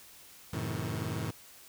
sawtooth chord, F# diminished seventh, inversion none, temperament just, 92.5 / 111 / 133.2 / 159.84 Hz, F#2 / A2 / C3 / Eb3, 0 / +16 / +31 / +47 cents, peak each -36 / -33 / -36 / -34 dBFS, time 0.53-1.31 s, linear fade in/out 5 ms, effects white hiss -54 dBFS RMS until 1.68 s

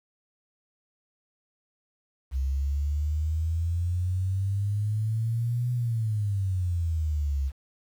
sine exponential two-way sweep, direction up then down, 65.41 to 123.47 to 66.5 Hz, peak -24 dBFS, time 2.31-7.52 s, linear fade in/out 50 ms, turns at 5.72 s, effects 9-bit

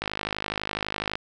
click train, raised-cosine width 0.3 ms, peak -11 dBFS, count 60, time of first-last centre 0.02-1.155 s, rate 52 Hz, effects none

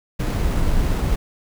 brown noise with sample-and-hold, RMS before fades -19 dBFS, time 0.19-1.16 s, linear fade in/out 10 ms, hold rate 8820 Hz, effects none

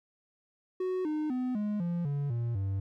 triangle tone with pitch steps, 370 / 305.8 / 252.7 / 208.9 / 172.61 / 142.65 / 117.9 / 97.44 Hz, F#4 / D#4 / B3 / G#3 / F3 / C#3 / A#2 / G2, 0 / -30 / +40 / +10 / -20 / +50 / +20 / -10 cents, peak -27 dBFS, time 0.8-2.8 s, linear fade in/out 5 ms, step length 250 ms, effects none

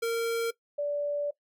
square / sine tone pair in turn, 461.1 / 580.9 Hz, A#4 / D5, -19 / -19 cents, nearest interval major third, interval 400 cents, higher second, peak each -27 dBFS, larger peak neither, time 0.02-0.51 / 0.78-1.31 s, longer second, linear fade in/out 10 ms, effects noise-tail reverb RT60 0.1 s tail -19 dB re dry

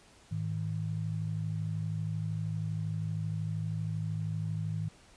sine tone pair together, 105.9 / 158.67 Hz, G#2 / D#3, +34 / +34 cents, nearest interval perfect fifth, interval 700 cents, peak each -34 / -34 dBFS, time 0.31-4.89 s, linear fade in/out 10 ms, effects pink hiss -59 dBFS RMS until 5.16 s + resampled to 22050 Hz

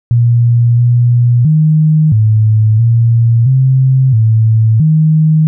sine tone with pitch steps, 118.7 / 120.8 / 155.3 / 108.8 / 116.1 / 131.7 / 111.1 / 156.5 Hz, A#2 / B2 / D#3 / A2 / A#2 / C3 / A2 / D#3, +32 / -38 / -3 / -19 / -7 / +12 / +17 / +10 cents, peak -5 dBFS, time 0.11-5.47 s, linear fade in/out 0 ms, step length 670 ms, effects none

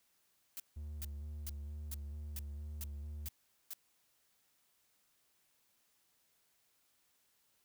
blue noise bursts, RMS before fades -44 dBFS, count 8, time 0.57-3.734 s, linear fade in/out 0 ms, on 28 ms, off 420 ms
triangle tone with vibrato, 73.42 Hz, D2, in tune, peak -40 dBFS, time 0.76-3.29 s, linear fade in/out 10 ms, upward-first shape square, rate 2.2 Hz, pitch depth 32 cents each way
effects white hiss -75 dBFS RMS until 7.64 s

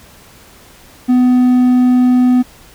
triangle tone, 250 Hz, B3, 21 cents sharp, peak -5 dBFS, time 1.08-2.43 s, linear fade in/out 20 ms, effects pink hiss -42 dBFS RMS until 2.74 s

